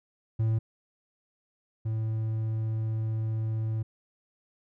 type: tone pair in turn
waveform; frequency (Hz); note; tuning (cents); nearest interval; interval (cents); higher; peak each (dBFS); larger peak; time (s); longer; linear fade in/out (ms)
triangle; 111.4 / 110.57; A2 / A2; +22 / +9; unison; 13; first; -21 / -25; first; 0.39-0.59 / 1.85-3.83; second; 10
effects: none